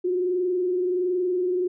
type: tone with frequency modulation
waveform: sine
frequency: 362.1 Hz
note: F#4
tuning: 37 cents flat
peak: -21 dBFS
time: 0.04-1.68 s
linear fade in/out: 10 ms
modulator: 21.4 Hz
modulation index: 0.47
effects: none